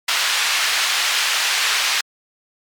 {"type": "band-pass noise", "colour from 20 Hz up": "white", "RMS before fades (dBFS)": -19, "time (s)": [0.08, 2.01], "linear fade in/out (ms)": 5, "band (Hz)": [1200, 4200], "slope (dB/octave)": 12, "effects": ["MP3 96 kbps"]}